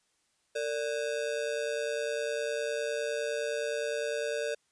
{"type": "ring-modulated tone", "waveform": "square", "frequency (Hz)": 520, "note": "C5", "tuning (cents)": -11, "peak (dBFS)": -28, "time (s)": [0.55, 4.55], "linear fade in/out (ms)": 10, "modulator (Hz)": 64.9, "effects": ["white hiss -73 dBFS RMS until 4.71 s", "resampled to 22050 Hz"]}